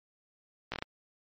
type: slowing click train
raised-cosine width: 0.3 ms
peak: -18 dBFS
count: 5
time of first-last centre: 0.72-0.824 s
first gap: 17 ms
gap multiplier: 1.29
effects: MP3 32 kbps